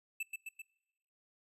square tone with echo, 2637 Hz, E7, in tune, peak -36 dBFS, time 0.2-0.23 s, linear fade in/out 5 ms, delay 130 ms, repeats 3, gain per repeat -3 dB, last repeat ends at 0.62 s, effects noise-tail reverb RT60 1.0 s tail -24 dB re dry + resampled to 32000 Hz

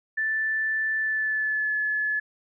sine tone with pitch glide, 1760 to 1715.8 Hz, A6 to A6, 0 to -44 cents, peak -23 dBFS, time 0.17-2.2 s, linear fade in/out 10 ms, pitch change -44 cents, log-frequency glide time 0.98-1.76 s, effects none

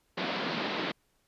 pink band-pass noise, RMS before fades -33 dBFS, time 0.17-0.92 s, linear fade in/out 10 ms, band 160 to 4500 Hz, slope 48 dB/octave, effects pink hiss -72 dBFS RMS until 1.27 s + resampled to 32000 Hz

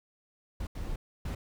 brown noise bursts at uneven times, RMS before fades -35 dBFS, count 3, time 0.6-0.67 / 0.75-0.96 / 1.25-1.35 s, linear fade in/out 5 ms, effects none

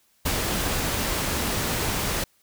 pink noise with ADSR envelope, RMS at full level -24 dBFS, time 0.25-2.24 s, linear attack 11 ms, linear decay 110 ms, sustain -2 dB, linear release 4 ms, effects white hiss -64 dBFS RMS until 2.42 s

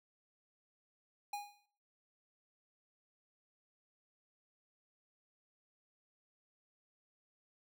square tone with exponential decay, 820 Hz, G#5, 22 cents flat, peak -37 dBFS, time 1.33-1.66 s, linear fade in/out 5 ms, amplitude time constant 71 ms, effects noise-tail reverb RT60 0.5 s tail -18 dB re dry

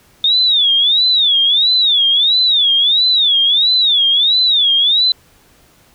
sine tone with vibrato, 3599 Hz, A7, 38 cents sharp, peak -9 dBFS, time 0.24-5.12 s, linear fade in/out 2 ms, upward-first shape sine, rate 1.5 Hz, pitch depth 200 cents each way, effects pink hiss -50 dBFS RMS until 5.94 s

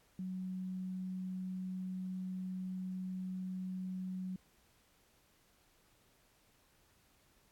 sine tone, 185.6 Hz, F#3, 6 cents sharp, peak -38 dBFS, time 0.19-4.36 s, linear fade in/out 2 ms, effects pink hiss -70 dBFS RMS until 7.51 s + AAC 64 kbps

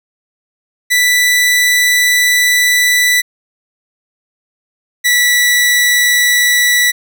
sawtooth tone pair in turn, 1975 / 1956.8 Hz, B6 / B6, 0 / -16 cents, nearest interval unison, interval 16 cents, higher first, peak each -5 / -5 dBFS, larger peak neither, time 0.9-3.22 / 5.04-6.92 s, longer first, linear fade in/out 20 ms, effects none

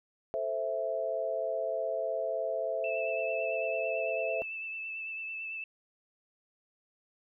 sine chord, A minor, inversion none, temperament equal, 440 / 523.3 / 659.3 Hz, A4 / C5 / E5, 0 / 0 / 0 cents, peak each -38 / -35 / -32 dBFS, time 0.34-4.42 s, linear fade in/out 0 ms
sine tone with vibrato, 2637 Hz, E7, in tune, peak -36 dBFS, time 2.84-5.64 s, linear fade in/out 2 ms, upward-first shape triangle, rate 9 Hz, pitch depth 26 cents each way
effects none

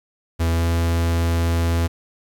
45% pulse tone with pitch glide, 83 to 83.96 Hz, E2 to E2, +12 to +32 cents, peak -17 dBFS, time 0.39-1.88 s, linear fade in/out 20 ms, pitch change +20 cents, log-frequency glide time 0.51-0.62 s, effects 9-bit

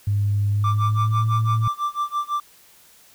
sine tone with pitch glide, 101.9 to 111.12 Hz, G#2 to A2, -32 to +18 cents, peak -17 dBFS, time 0.07-1.68 s, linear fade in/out 5 ms, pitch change +150 cents, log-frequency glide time 0.49-1.29 s
triangle tone with tremolo, 1177 Hz, D6, 3 cents sharp, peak -17 dBFS, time 0.64-2.4 s, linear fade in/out 2 ms, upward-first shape sine, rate 6 Hz, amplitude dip 95%
effects tanh soft clip ceiling -10 dBFS + white hiss -52 dBFS RMS until 3.14 s

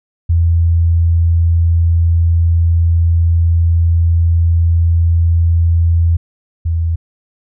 sine tone pair in turn, 83.9 / 82.79 Hz, E2 / E2, +31 / +8 cents, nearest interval unison, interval 23 cents, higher first, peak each -8 / -12 dBFS, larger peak first, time 0.29-6.17 / 6.65-6.96 s, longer first, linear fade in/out 10 ms, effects none

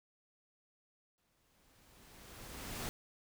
pink noise with exponential growth, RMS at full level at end -40 dBFS, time 1.18-2.89 s, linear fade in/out 0 ms, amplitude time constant 370 ms, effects none

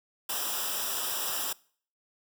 white noise with comb filter, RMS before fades -32 dBFS, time 0.29-1.53 s, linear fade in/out 5 ms, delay 0.46 ms, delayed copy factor -0.85, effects noise-tail reverb RT60 0.5 s tail -23 dB re dry

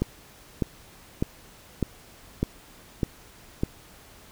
click train, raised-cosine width 3 ms, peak -10 dBFS, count 7, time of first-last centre 0.02-3.634 s, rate 1.66 Hz, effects pink hiss -51 dBFS RMS until 4.31 s

